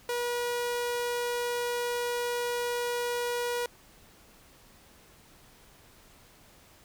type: tone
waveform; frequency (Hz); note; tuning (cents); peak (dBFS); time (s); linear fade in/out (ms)
sawtooth; 482.5; B4; -40; -25; 0.09-3.66; 2
effects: pink hiss -57 dBFS RMS until 6.84 s